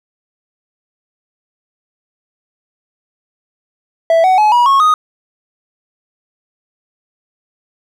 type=tone with pitch steps; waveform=triangle; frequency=659.3 / 748.6 / 850.1 / 965.3 / 1096.1 / 1244.6 Hz; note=E5 / F#5 / G#5 / B5 / C#6 / D#6; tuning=0 / +20 / +40 / -40 / -20 / 0 cents; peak=-5 dBFS; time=4.1-4.94 s; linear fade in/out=2 ms; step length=140 ms; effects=none